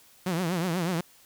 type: tone with vibrato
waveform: sawtooth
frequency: 174.61 Hz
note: F3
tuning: in tune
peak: -22 dBFS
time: 0.26-1.01 s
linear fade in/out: 5 ms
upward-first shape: triangle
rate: 8.2 Hz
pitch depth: 170 cents each way
effects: white hiss -57 dBFS RMS until 1.25 s